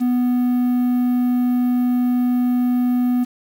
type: tone with quantisation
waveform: triangle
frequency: 246.9 Hz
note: B3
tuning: in tune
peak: -13 dBFS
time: 0-3.25 s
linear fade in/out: 20 ms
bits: 7
effects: none